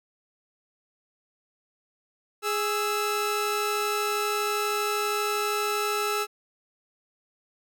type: tone pair together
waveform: sawtooth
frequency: 415.3 / 1318.5 Hz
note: G#4 / E6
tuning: 0 / 0 cents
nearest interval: octave + minor sixth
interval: 2000 cents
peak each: -24 / -24 dBFS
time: 2.42-6.27 s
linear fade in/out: 50 ms
effects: none